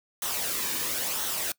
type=noise with flanger; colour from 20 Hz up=white; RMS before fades=-30 dBFS; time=0.22-1.52 s; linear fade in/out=2 ms; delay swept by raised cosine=0.41 to 1.51 ms; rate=0.98 Hz; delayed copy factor=-0.5; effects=noise-tail reverb RT60 0.1 s tail -22 dB re dry